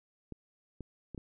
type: clicks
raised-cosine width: 3 ms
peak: -29 dBFS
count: 4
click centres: 0.323 / 0.807 / 1.147 / 1.178 s
effects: none